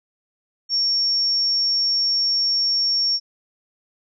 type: tone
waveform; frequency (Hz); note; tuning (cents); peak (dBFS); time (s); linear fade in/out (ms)
sine; 5500; F8; -27; -17; 0.69-3.2; 50
effects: none